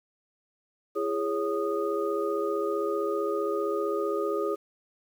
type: tone cluster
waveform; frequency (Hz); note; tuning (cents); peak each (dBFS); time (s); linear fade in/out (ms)
sine; 336.4 / 411.8 / 553 / 1236; E4 / G#4 / C#5 / D#6; +35 / -15 / -4 / -12; -33 / -28 / -33 / -34; 0.95-4.56; 20
effects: 9-bit